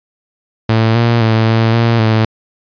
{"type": "tone with pitch steps", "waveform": "sawtooth", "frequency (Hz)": [112.6, 117.2, 111.6, 112.9, 116, 110.6], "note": ["A2", "A#2", "A2", "A2", "A#2", "A2"], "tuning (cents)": [40, 10, 25, 45, -8, 9], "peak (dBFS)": -5, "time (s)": [0.69, 2.25], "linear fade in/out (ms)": 5, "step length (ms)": 260, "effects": ["resampled to 11025 Hz"]}